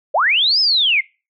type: linear two-way sweep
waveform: sine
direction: up then down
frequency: 493.9 to 5260 to 2032 Hz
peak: -12 dBFS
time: 0.14-1.01 s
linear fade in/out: 10 ms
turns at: 0.6 s
effects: noise-tail reverb RT60 0.3 s tail -23 dB re dry